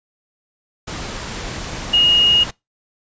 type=tone in noise; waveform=sine; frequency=2867 Hz; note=F7; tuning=45 cents sharp; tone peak=-10 dBFS; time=1.93-2.44 s; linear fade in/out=10 ms; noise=pink; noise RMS=-28 dBFS; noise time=0.87-2.51 s; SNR=+15 dB; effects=noise-tail reverb RT60 0.2 s tail -22 dB re dry + resampled to 16000 Hz